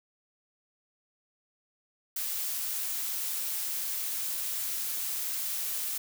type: noise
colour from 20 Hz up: blue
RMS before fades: -33 dBFS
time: 2.16-5.98 s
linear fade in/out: 5 ms
effects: none